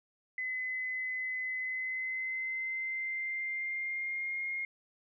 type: tone with pitch glide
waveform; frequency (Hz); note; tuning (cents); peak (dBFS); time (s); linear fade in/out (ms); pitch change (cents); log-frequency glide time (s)
sine; 2026 to 2137; B6 to C7; +44 to +36; -33; 0.38-4.65; 2; +92; 1.55-4.48
effects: none